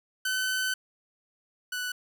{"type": "tone pair in turn", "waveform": "sawtooth", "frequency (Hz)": [1518, 1485.9], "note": ["F#6", "F#6"], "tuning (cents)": [44, 7], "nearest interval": "unison", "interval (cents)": 37, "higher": "first", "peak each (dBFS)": [-23, -27], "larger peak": "first", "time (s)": [[0.25, 0.74], [1.72, 1.92]], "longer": "first", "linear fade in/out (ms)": 5, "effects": []}